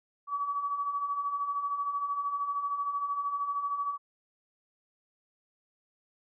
sine beating tone pair, 1130 / 1143 Hz, C#6 / D6, +33 / -47 cents, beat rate 13 Hz, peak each -38 / -30 dBFS, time 0.27-3.98 s, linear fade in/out 50 ms, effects none

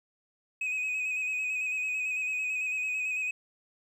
sine tone with vibrato, 2523 Hz, D#7, 23 cents sharp, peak -26 dBFS, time 0.61-3.31 s, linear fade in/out 5 ms, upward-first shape square, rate 9 Hz, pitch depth 25 cents each way, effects tanh soft clip ceiling -28 dBFS + 11-bit

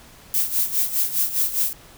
violet noise with tremolo, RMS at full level -19 dBFS, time 0.34-1.73 s, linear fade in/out 0 ms, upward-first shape sine, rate 4.9 Hz, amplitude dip 75%, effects pink hiss -47 dBFS RMS until 1.97 s

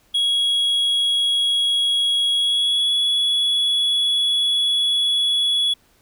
triangle tone with pitch glide, 3322 to 3382 Hz, G#7 to G#7, 0 to +31 cents, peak -15 dBFS, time 0.14-5.74 s, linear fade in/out 10 ms, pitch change +31 cents, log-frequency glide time 2.34-2.91 s, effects pink hiss -58 dBFS RMS until 6.01 s

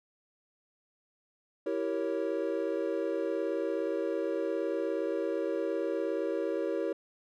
triangle chord, E diminished seventh, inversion none, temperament equal with one note detuned, 329.6 / 388.8 / 466.2 / 554.4 Hz, E4 / G4 / Bb4 / Db5, 0 / -14 / 0 / 0 cents, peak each -33 dBFS, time 1.66-6.93 s, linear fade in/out 5 ms, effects none

